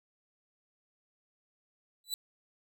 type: tone with exponential growth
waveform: sawtooth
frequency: 3969 Hz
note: B7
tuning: 8 cents sharp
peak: -25 dBFS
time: 2.04-2.14 s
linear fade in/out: 1 ms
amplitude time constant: 20 ms
effects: none